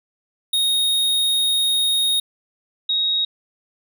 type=tone pair in turn; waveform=square / sine; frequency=3729 / 3775 Hz; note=A#7 / A#7; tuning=0 / +21 cents; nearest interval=unison; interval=21 cents; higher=second; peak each=-17 dBFS; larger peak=neither; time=0.53-2.2 / 2.89-3.25 s; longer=first; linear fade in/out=5 ms; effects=none